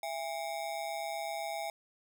square ring-modulated tone, 740 Hz, F#5, in tune, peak -33 dBFS, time 0.03-1.7 s, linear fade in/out 2 ms, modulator 73.9 Hz, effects none

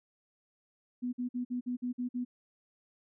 sine tone bursts, 246.9 Hz, B3, in tune, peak -31 dBFS, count 8, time 1.02-2.25 s, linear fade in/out 20 ms, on 110 ms, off 50 ms, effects none

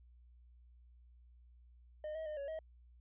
triangle tone with pitch steps, 611 / 637 / 609 / 560 / 635 Hz, D#5 / D#5 / D#5 / C#5 / D#5, -32 / +41 / -37 / +18 / +35 cents, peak -38 dBFS, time 2.04-2.59 s, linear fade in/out 2 ms, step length 110 ms, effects added 60 Hz sine -59 dBFS peak until 3 s + resampled to 8000 Hz

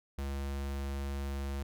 square tone, 69.3 Hz, C#2, in tune, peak -35 dBFS, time 0.18-1.63 s, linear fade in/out 5 ms, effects none

